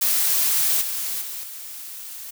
blue noise with level steps, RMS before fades -20 / -27 / -32 / -36 dBFS, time 0.01-2.31 s, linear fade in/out 10 ms, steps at 0.81 / 1.21 / 1.43 s, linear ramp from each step 10 ms, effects none

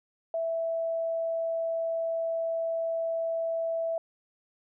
sine tone, 659.3 Hz, E5, in tune, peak -27 dBFS, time 0.34-3.98 s, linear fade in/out 2 ms, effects none

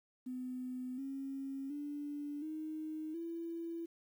sine tone with pitch steps, 253.3 / 271.5 / 291 / 311.8 / 334.2 Hz, B3 / C#4 / D4 / D#4 / E4, +44 / -36 / -16 / +4 / +24 cents, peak -39 dBFS, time 0.26-3.86 s, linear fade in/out 10 ms, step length 720 ms, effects 11-bit

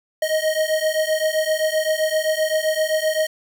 square beating tone pair, 622.3 / 630 Hz, D#5 / D#5, 0 / +21 cents, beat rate 7.7 Hz, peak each -22 / -22 dBFS, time 0.22-3.27 s, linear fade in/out 5 ms, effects none

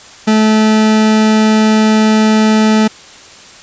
40% pulse tone, 217 Hz, A3, 24 cents flat, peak -6 dBFS, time 0.27-2.88 s, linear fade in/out 10 ms, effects white hiss -36 dBFS RMS until 3.62 s + resampled to 16000 Hz

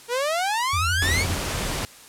sawtooth exponential sweep, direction up, 461.7 to 2349 Hz, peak -18 dBFS, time 0.08-1.26 s, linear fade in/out 50 ms
sine tone with vibrato, 85.8 Hz, F2, 30 cents flat, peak -24 dBFS, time 0.73-1.35 s, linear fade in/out 5 ms, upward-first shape triangle, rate 12 Hz, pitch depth 200 cents each way
pink noise, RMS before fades -27 dBFS, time 1.02-1.85 s, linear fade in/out 0 ms
effects white hiss -46 dBFS RMS until 2.08 s + low-pass 11000 Hz 12 dB/octave

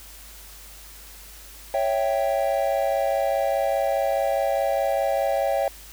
triangle chord, C# diminished, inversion none, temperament equal, 554.4 / 659.3 / 784 Hz, C#5 / E5 / G5, 0 / 0 / 0 cents, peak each -22 / -23 / -24 dBFS, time 1.74-5.68 s, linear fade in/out 2 ms, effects added 50 Hz sine -46 dBFS peak until 5.92 s + white hiss -45 dBFS RMS until 5.92 s

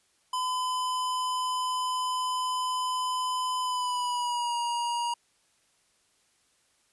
square tone with pitch glide, 1012 to 949.7 Hz, B5 to A#5, +42 to +32 cents, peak -28 dBFS, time 0.33-5.14 s, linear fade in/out 5 ms, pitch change -110 cents, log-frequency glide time 3.61-4.56 s, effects white hiss -68 dBFS RMS until 6.92 s + resampled to 24000 Hz

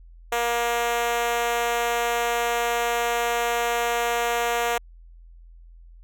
5% pulse tone with high-pass filter, 236.4 Hz, A#3, 24 cents sharp, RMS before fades -24 dBFS, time 0.32-4.78 s, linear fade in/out 5 ms, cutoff 560 Hz, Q 5.5, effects added 42 Hz sine -44 dBFS peak until 6.03 s

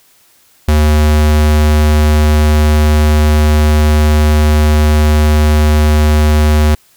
square tone, 75.8 Hz, D#2, 45 cents flat, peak -7 dBFS, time 0.68-6.75 s, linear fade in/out 5 ms, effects white hiss -49 dBFS RMS until 6.96 s

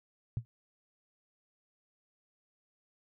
sine tone with exponential decay, 116.54 Hz, A#2, in tune, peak -26 dBFS, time 0.37-0.45 s, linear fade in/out 0 ms, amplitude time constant 17 ms, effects none

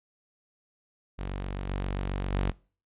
sawtooth tone with level steps, 47.49 Hz, F#1, 46 cents sharp, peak -28 / -25 / -21 dBFS, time 1.18-2.52 s, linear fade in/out 20 ms, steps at 1.68 / 2.32 s, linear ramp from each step 20 ms, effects noise-tail reverb RT60 0.4 s tail -24 dB re dry + resampled to 8000 Hz

